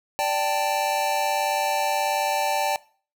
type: chord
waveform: square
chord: D suspended fourth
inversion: none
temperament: equal with one note detuned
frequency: 587.3 / 784 / 882.5 Hz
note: D5 / G5 / A5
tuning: 0 / 0 / +5 cents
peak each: -28 / -26 / -27 dBFS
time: 0.19-2.76 s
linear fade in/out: 0 ms
effects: noise-tail reverb RT60 0.4 s tail -20 dB re dry